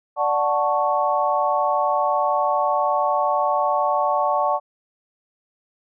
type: chord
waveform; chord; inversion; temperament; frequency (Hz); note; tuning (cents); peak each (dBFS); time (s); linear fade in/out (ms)
sine; D major seventh; none; equal; 587.3 / 740 / 880 / 1108.7; D5 / F#5 / A5 / C#6; 0 / 0 / 0 / 0; -23; 0.16-4.6; 50
effects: none